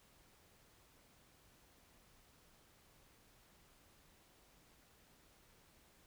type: silence
effects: pink hiss -68 dBFS RMS until 6.06 s